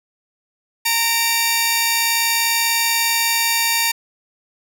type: tone pair together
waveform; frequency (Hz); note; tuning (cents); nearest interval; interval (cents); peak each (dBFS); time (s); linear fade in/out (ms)
10% pulse; 920.3 / 2331; A#5 / D7; -22 / -14; octave + major third; 1608; -10; 0.85-3.92; 10
effects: none